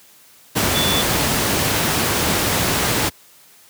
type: tone in noise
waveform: sine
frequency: 3469 Hz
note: A7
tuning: 25 cents flat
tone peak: -20 dBFS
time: 0.74-1.03 s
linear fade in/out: 20 ms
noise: pink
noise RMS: -18 dBFS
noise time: 0.55-3.1 s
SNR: -5 dB
effects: white hiss -49 dBFS RMS until 3.69 s + high-pass 80 Hz 12 dB/octave

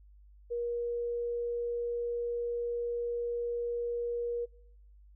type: tone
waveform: sine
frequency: 475.7 Hz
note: A#4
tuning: 35 cents sharp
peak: -31 dBFS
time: 0.5-4.46 s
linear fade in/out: 20 ms
effects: noise-tail reverb RT60 0.7 s tail -24 dB re dry + added 50 Hz sine -54 dBFS peak until 5.15 s

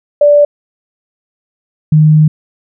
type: tone pair in turn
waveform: sine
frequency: 584 / 154.06 Hz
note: D5 / D#3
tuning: -10 / -17 cents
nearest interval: octave + major seventh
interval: 2307 cents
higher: first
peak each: -3 dBFS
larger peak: neither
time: 0.21-0.45 / 1.92-2.28 s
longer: second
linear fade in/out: 5 ms
effects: none

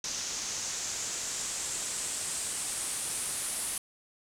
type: noise with low-pass filter sweep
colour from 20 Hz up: white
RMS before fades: -35 dBFS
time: 0.04-3.78 s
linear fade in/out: 2 ms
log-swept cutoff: 6200 to 10000 Hz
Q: 3.5
effects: none

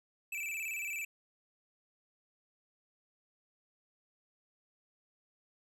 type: tone with vibrato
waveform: square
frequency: 2469 Hz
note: D#7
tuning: 14 cents flat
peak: -37 dBFS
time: 0.32-1.05 s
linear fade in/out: 5 ms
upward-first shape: square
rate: 18 Hz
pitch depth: 97 cents each way
effects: none

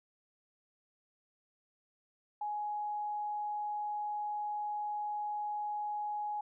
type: tone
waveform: sine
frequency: 836 Hz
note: G#5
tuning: 11 cents sharp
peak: -34 dBFS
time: 2.41-6.41 s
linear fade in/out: 5 ms
effects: none

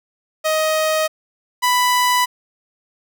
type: tone pair in turn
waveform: sawtooth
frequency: 627 / 991.4 Hz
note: D#5 / B5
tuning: +13 / +6 cents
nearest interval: minor sixth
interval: 793 cents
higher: second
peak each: -12 / -10 dBFS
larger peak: second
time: 0.44-1.08 / 1.62-2.26 s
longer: neither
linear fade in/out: 20 ms
effects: none

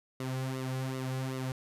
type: tone with flanger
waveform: sawtooth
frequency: 130.81 Hz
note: C3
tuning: in tune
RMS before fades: -35 dBFS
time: 0.2-1.52 s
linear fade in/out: 2 ms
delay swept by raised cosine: 1.2 to 3.3 ms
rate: 2.6 Hz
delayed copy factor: -0.7
effects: resampled to 32000 Hz

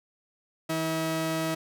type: tone pair together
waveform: sawtooth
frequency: 160.9 / 321.8 Hz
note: E3 / E4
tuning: -42 / -42 cents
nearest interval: octave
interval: 1200 cents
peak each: -28 / -23 dBFS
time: 0.69-1.55 s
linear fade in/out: 10 ms
effects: none

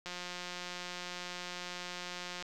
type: click train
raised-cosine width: 0.2 ms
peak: -24 dBFS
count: 422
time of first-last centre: 0.06-2.425 s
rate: 178 Hz
effects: none

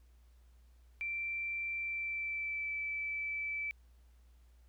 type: tone with pitch glide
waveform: sine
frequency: 2349 to 2315 Hz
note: D7 to D7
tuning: 0 to -25 cents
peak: -35 dBFS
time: 1.01-3.71 s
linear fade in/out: 0 ms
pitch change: -25 cents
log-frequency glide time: 1.77-2.74 s
effects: added 60 Hz sine -59 dBFS peak until 4.68 s + pink hiss -75 dBFS RMS until 4.68 s

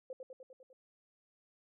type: tone with echo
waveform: sine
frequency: 518 Hz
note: C5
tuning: 17 cents flat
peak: -40 dBFS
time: 0.1-0.13 s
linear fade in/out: 2 ms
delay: 100 ms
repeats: 6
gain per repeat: -3 dB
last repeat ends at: 0.73 s
effects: none

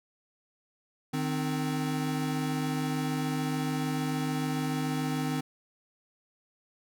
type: tone cluster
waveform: square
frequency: 153.1 / 260 / 306.8 Hz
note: D#3 / C4 / D#4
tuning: -28 / -11 / -24 cents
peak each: -33 / -32 / -38 dBFS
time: 1.13-5.41 s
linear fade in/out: 10 ms
effects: none

